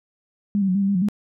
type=tone with pitch steps; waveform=sine; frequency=203.6 / 194.1 / 183.3 / 200 / 195.4 / 200.6 / 179.5 / 205.7 Hz; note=G#3 / G3 / F#3 / G3 / G3 / G3 / F3 / G#3; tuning=-34 / -17 / -16 / +35 / -5 / +40 / +48 / -16 cents; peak=-17 dBFS; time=0.55-1.086 s; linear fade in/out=0 ms; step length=67 ms; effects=none